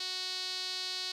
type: tone with band-pass filter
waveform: sawtooth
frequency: 370.3 Hz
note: F#4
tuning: 1 cent sharp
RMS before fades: -37 dBFS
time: 0-1.12 s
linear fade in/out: 5 ms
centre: 4300 Hz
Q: 4.6
effects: none